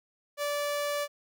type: tone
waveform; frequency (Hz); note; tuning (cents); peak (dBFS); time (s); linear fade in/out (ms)
sawtooth; 581; D5; -19; -25; 0.37-1.08; 50
effects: none

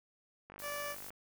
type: click train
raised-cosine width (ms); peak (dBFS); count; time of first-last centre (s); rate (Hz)
0.5; -35; 31; 0.5-1.105; 49.6
type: noise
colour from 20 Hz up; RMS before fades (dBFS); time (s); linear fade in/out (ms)
blue; -48; 0.59-1.1; 2
type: tone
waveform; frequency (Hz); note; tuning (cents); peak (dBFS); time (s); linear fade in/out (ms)
15% pulse; 582; D5; -16; -32; 0.61-0.96; 50
effects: none

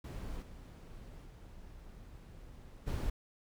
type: noise with level steps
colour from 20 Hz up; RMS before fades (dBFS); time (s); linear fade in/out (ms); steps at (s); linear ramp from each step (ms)
brown; -42 / -50 / -52 / -36; 0.04-3.1; 5; 0.41 / 1.25 / 2.86; 20
effects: none

